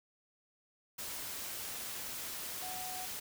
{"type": "tone in noise", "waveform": "sine", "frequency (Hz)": 740, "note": "F#5", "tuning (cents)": 0, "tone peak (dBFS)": -44, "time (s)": [2.62, 3.06], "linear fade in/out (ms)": 10, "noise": "white", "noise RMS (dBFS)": -42, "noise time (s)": [0.98, 3.2], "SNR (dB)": -5, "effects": []}